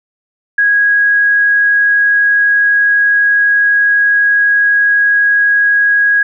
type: tone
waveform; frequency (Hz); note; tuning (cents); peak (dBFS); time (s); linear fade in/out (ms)
sine; 1652; G#6; -10; -7; 0.58-6.23; 5
effects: none